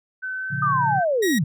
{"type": "tone with pitch glide", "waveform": "sine", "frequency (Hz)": [1521, 1550.3], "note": ["F#6", "G6"], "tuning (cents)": [47, -20], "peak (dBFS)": -26, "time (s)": [0.22, 1.05], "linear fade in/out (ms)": 20, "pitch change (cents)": 33, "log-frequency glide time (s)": [0.35, 0.67]}
{"type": "chord", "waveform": "sine", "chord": "Bb minor", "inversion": "none", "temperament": "just", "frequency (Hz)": [116.54, 139.85, 174.81], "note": ["Bb2", "Db3", "F3"], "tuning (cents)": [0, 16, 2], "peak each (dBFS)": [-32, -27, -33], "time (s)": [0.5, 1.01], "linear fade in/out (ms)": 20}
{"type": "linear sweep", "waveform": "sine", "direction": "down", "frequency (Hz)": [1244.5, 126.4], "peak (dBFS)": -18, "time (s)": [0.62, 1.44], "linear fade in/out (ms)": 5}
{"type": "tone", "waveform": "sawtooth", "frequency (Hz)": 1900, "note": "A#6", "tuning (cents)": 33, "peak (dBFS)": -20, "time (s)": [1.22, 1.39], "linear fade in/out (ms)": 10}
{"effects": []}